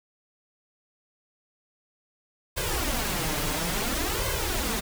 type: noise with flanger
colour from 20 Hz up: pink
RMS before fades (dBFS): -28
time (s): 2.56-4.81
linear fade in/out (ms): 20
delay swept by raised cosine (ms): 1.9 to 6.7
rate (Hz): 0.58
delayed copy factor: +0.85
effects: none